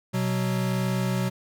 square tone pair together, 125.4 / 186.43 Hz, B2 / F#3, +27 / +13 cents, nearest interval perfect fifth, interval 686 cents, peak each -27 dBFS, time 0.13-1.3 s, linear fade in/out 20 ms, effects none

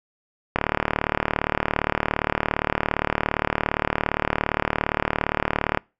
click train, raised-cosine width 0.5 ms, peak -4 dBFS, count 196, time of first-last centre 0.56-5.774 s, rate 37.4 Hz, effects noise-tail reverb RT60 0.3 s tail -26 dB re dry

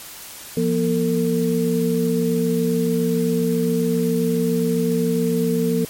sine tone cluster, 171.8 / 239.2 / 451.5 Hz, F3 / A#3 / A4, -28 / +45 / +45 cents, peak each -21 dBFS, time 0.57-5.85 s, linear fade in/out 2 ms, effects white hiss -37 dBFS RMS until 5.89 s + MP3 64 kbps

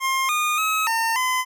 25% pulse tone with pitch steps, 1063 / 1222 / 1280 / 909 / 1020 Hz, C6 / D#6 / D#6 / A#5 / C6, +27 / -32 / +49 / -44 / -44 cents, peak -16 dBFS, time 0-1.45 s, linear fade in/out 50 ms, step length 290 ms, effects none

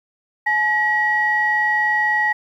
sine tone pair together, 851.7 / 1912 Hz, G#5 / A#6, +43 / +43 cents, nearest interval octave + major second, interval 1400 cents, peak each -20 / -16 dBFS, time 0.46-2.33 s, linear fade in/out 10 ms, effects tanh soft clip ceiling -8 dBFS + 9-bit

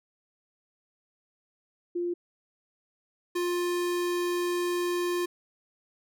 sine / square tone pair in turn, 349.2 / 352.2 Hz, F4 / F4, 0 / +15 cents, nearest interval unison, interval 15 cents, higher second, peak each -27 dBFS, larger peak neither, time 1.95-2.14 / 3.35-5.26 s, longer second, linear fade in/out 10 ms, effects none

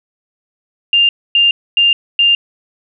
sine tone bursts, 2799 Hz, F7, 3 cents sharp, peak -7 dBFS, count 4, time 0.93-2.35 s, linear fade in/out 2 ms, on 160 ms, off 260 ms, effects none

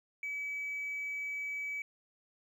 triangle tone with hard clipping, 2287 Hz, D7, 47 cents flat, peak -35 dBFS, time 0.23-1.82 s, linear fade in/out 2 ms, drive 2 dB, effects none

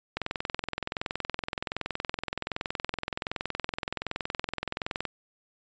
click train, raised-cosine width 0.3 ms, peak -14 dBFS, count 105, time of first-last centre 0.17-5.053 s, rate 21.3 Hz, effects resampled to 16000 Hz

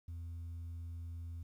sine tone, 84.2 Hz, E2, 37 cents sharp, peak -39 dBFS, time 0.08-1.43 s, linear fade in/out 5 ms, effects tanh soft clip ceiling -41 dBFS + 12-bit

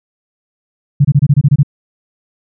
sine tone bursts, 142.1 Hz, C#3, 43 cents sharp, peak -4 dBFS, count 9, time 1-1.632 s, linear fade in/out 10 ms, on 48 ms, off 25 ms, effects none

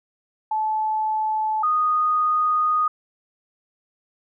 sine tone pair in turn, 867 / 1237.9 Hz, A5 / D#6, -26 / -9 cents, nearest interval tritone, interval 617 cents, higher second, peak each -20 / -17 dBFS, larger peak second, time 0.51-1.63 / 1.63-2.88 s, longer second, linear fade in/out 5 ms, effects none

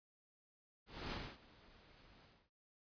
pink noise with ADSR envelope, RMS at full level -43 dBFS, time 0.86-2.5 s, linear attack 260 ms, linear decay 250 ms, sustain -21 dB, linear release 260 ms, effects resampled to 11025 Hz

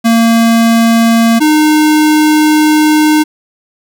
square tone pair in turn, 229.2 / 305.9 Hz, A#3 / D#4, -29 / -29 cents, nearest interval perfect fourth, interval 500 cents, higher second, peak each -6 dBFS, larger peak neither, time 0.04-1.4 / 1.4-3.24 s, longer second, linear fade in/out 20 ms, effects none

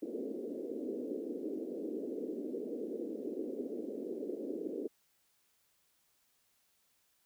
white band-pass noise, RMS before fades -40 dBFS, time 0.02-4.88 s, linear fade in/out 10 ms, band 240 to 470 Hz, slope 48 dB/octave, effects white hiss -74 dBFS RMS until 7.25 s

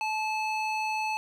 square tone with band-pass filter, 867 Hz, A5, 26 cents flat, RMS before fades -30 dBFS, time 0.01-1.17 s, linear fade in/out 0 ms, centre 2000 Hz, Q 1.2, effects none

